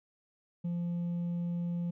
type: tone with hard clipping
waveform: triangle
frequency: 172.9 Hz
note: F3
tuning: 17 cents flat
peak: -30 dBFS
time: 0.64-1.91 s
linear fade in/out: 10 ms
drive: 1 dB
effects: none